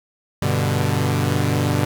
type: chord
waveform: sawtooth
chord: G major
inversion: none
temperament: equal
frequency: 98 / 123.47 / 146.83 Hz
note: G2 / B2 / D3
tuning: 0 / 0 / 0 cents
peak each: -18 dBFS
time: 0.42-1.85 s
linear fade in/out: 5 ms
effects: 8-bit